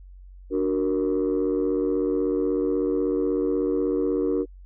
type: chord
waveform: sine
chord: D augmented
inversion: none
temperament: equal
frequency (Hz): 293.7 / 370 / 466.2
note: D4 / F#4 / A#4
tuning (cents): 0 / 0 / 0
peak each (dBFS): -24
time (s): 0.5-4.46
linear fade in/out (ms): 50
effects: tanh soft clip ceiling -16 dBFS + added 46 Hz sine -42 dBFS peak until 4.65 s